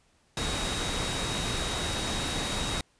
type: tone in noise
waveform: sine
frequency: 3788 Hz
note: A#7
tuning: 27 cents sharp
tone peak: -36 dBFS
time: 0.37-2.81 s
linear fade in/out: 2 ms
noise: pink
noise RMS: -31 dBFS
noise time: 0.37-2.81 s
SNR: -8 dB
effects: pink hiss -66 dBFS RMS until 2.99 s + resampled to 22050 Hz